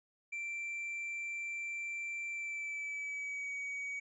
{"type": "tone with pitch glide", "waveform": "triangle", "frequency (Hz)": [2349, 2260], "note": ["D7", "C#7"], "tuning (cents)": [0, 33], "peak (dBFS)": -36, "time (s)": [0.32, 4], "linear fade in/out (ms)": 10, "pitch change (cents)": -67, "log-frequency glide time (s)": [2.29, 3.51], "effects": ["resampled to 22050 Hz"]}